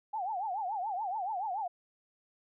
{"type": "tone with vibrato", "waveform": "sine", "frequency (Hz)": 797, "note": "G5", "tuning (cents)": 28, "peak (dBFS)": -32, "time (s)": [0.13, 1.68], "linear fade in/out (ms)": 10, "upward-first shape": "triangle", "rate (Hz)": 7, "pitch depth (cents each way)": 240, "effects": []}